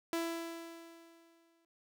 sawtooth tone with exponential decay, 333.2 Hz, E4, 19 cents sharp, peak -28 dBFS, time 0.13-1.65 s, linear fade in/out 1 ms, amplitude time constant 330 ms, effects none

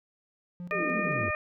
triangle tone with tremolo, 176.7 Hz, F3, 21 cents sharp, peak -34 dBFS, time 0.6-1.22 s, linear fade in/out 0 ms, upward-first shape square, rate 6.7 Hz, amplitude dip 65%
harmonic tone, 609 Hz, D#5, 37 cents flat, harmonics 1 / 2 / 3 / 4, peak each -33 / -33 / -33 / -33 dBFS, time 0.71-1.35 s, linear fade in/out 0 ms
sine exponential sweep, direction down, 440 to 86.4 Hz, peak -33 dBFS, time 0.72-1.31 s, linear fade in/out 5 ms
pink band-pass noise, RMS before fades -37 dBFS, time 0.78-1.3 s, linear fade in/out 20 ms, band 200 to 490 Hz, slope 96 dB/octave
effects none

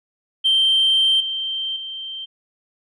sine tone with level steps, 3136 Hz, G7, in tune, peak -12 / -22 / -28 dBFS, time 0.44-2.26 s, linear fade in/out 20 ms, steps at 1.2 / 1.76 s, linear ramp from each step 5 ms, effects tanh soft clip ceiling -10 dBFS

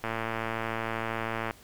click train, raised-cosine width 0.5 ms, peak -16 dBFS, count 167, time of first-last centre 0.04-1.509 s, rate 113 Hz, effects pink hiss -54 dBFS RMS until 1.63 s

